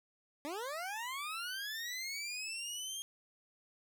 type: linear sweep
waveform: 20% pulse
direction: up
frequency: 277.2 to 3239 Hz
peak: -34 dBFS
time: 0.45-3.02 s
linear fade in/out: 0 ms
effects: none